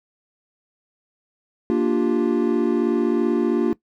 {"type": "chord", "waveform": "triangle", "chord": "G minor seventh", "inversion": "first", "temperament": "equal", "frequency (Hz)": [233.1, 293.7, 349.2, 392], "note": ["Bb3", "D4", "F4", "G4"], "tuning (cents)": [0, 0, 0, 0], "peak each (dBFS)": [-20, -21, -19, -24], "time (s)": [1.7, 3.73], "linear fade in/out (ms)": 0, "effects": ["noise-tail reverb RT60 0.1 s tail -19 dB re dry"]}